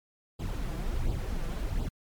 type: noise with flanger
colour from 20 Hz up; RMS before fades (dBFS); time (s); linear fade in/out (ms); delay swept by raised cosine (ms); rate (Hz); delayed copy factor
brown; -31; 0.39-1.89; 10; 0.24 to 6.04; 1.4; +0.7
effects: MP3 96 kbps